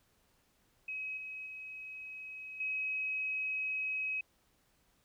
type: tone with level steps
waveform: sine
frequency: 2546 Hz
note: D#7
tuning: 39 cents sharp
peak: -37 / -41 / -43 / -33 dBFS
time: 0.88-4.21 s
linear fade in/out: 5 ms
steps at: 1.17 / 1.46 / 2.6 s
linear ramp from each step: 5 ms
effects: pink hiss -72 dBFS RMS until 5.04 s